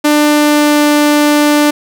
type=tone with pitch glide; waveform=sawtooth; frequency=297.6 to 295.5 Hz; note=D4 to D4; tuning=+23 to +11 cents; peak=-3 dBFS; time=0.04-1.71 s; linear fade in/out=10 ms; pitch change=-12 cents; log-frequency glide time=0.26-0.87 s; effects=none